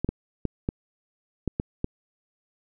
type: clicks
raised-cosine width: 3 ms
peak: -12 dBFS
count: 7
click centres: 0.046 / 0.09 / 0.453 / 0.689 / 1.477 / 1.599 / 1.844 s
effects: none